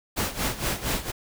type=noise with tremolo; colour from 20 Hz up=pink; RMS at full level=-25 dBFS; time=0.16-1.12 s; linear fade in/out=20 ms; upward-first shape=sine; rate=4.3 Hz; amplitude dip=80%; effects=none